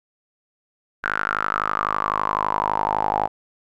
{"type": "tone with band-pass filter sweep", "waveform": "sawtooth", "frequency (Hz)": 51.91, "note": "G#1", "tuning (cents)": 0, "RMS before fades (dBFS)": -23, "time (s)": [1.03, 3.28], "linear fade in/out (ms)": 20, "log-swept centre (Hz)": [1500, 810], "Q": 7.8, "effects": []}